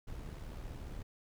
brown noise with amplitude modulation, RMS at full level -42 dBFS, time 0.07-1.03 s, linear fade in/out 10 ms, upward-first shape sine, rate 74.1 Hz, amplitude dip 45%, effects none

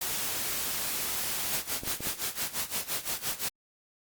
white noise, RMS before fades -32 dBFS, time 0.01-1.56 s, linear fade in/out 5 ms
white noise with tremolo, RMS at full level -30 dBFS, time 1.52-3.49 s, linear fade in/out 10 ms, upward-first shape sine, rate 5.8 Hz, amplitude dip 85%
clicks, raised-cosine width 2 ms, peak -25 dBFS, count 4, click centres 1.835 / 1.875 / 2.006 / 2.071 s
effects Opus 48 kbps

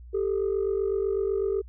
sine tone pair together, 392 / 440 Hz, G4 / A4, 0 / 0 cents, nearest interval major second, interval 200 cents, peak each -24 / -27 dBFS, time 0.13-1.62 s, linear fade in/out 20 ms, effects tanh soft clip ceiling -19 dBFS + added 60 Hz sine -42 dBFS peak until 1.68 s

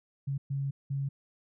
sine tone bursts at uneven times, 138.2 Hz, C#3, 5 cents flat, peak -29 dBFS, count 3, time 0.27-0.38 / 0.5-0.71 / 0.9-1.09 s, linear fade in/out 10 ms, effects none

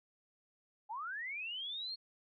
sine linear sweep, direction up, 799 to 4329 Hz, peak -39 dBFS, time 0.89-1.96 s, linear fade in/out 20 ms, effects none

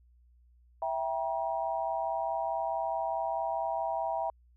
sine chord, E diminished, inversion none, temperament equal with one note detuned, 659.3 / 784 / 952.5 Hz, E5 / G5 / Bb5, 0 / 0 / +37 cents, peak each -33 / -34 / -35 dBFS, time 0.82-4.3 s, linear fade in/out 2 ms, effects added 60 Hz sine -59 dBFS peak until 4.56 s

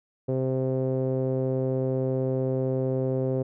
sawtooth tone with low-pass filter, 130.81 Hz, C3, in tune, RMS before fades -26 dBFS, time 0.28-3.43 s, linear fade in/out 10 ms, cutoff 480 Hz, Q 4.3, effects none

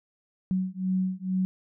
sine beating tone pair, 185.5 / 187.7 Hz, F#3 / F#3, +5 / +25 cents, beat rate 2.2 Hz, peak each -28 dBFS, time 0.51-1.45 s, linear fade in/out 0 ms, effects none

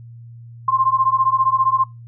sine beating tone pair, 1049 / 1064 Hz, C6 / C6, +4 / +29 cents, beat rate 15 Hz, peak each -17 dBFS, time 0.68-1.84 s, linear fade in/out 5 ms, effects noise-tail reverb RT60 0.2 s tail -19 dB re dry + added 117 Hz sine -36 dBFS peak until 2.07 s

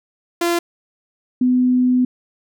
sawtooth / sine tone pair in turn, 343.2 / 251.2 Hz, F4 / B3, -30 / +30 cents, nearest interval perfect fourth, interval 540 cents, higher first, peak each -12 dBFS, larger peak neither, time 0.41-0.59 / 1.41-2.05 s, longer second, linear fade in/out 5 ms, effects none

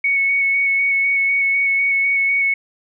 sine tone with vibrato, 2217 Hz, C#7, in tune, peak -14 dBFS, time 0.04-2.54 s, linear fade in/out 5 ms, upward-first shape square, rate 4 Hz, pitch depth 11 cents each way, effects none

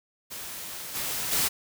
white noise with level steps, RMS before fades -38 / -31 / -25 dBFS, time 0.3-1.49 s, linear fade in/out 20 ms, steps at 0.94 / 1.31 s, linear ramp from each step 20 ms, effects none

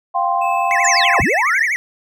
sine chord, F suspended second, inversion none, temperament equal, 698.5 / 784 / 1046.5 Hz, F5 / G5 / C6, 0 / 0 / 0 cents, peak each -19 dBFS, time 0.14-1.22 s, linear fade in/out 20 ms
triangle tone with tremolo, 2610 Hz, E7, 18 cents flat, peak -24 dBFS, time 0.41-1.42 s, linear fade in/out 10 ms, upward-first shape sine, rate 1.9 Hz, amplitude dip 25%
triangle tone with vibrato, 1975.5 Hz, B6, in tune, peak -14 dBFS, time 0.71-1.76 s, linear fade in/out 0 ms, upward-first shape triangle, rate 12 Hz, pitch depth 280 cents each way
sine linear two-way sweep, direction down then up, 7459 to 41.2 to 2003 Hz, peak -16 dBFS, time 0.84-1.66 s, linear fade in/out 10 ms, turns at 1.21 s
effects none

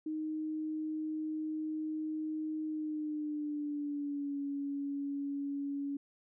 sine tone with pitch glide, 310.9 to 281.8 Hz, D#4 to C#4, -1 to +29 cents, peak -34 dBFS, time 0.06-5.97 s, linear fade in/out 5 ms, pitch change -170 cents, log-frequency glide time 2.65-4.4 s, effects none

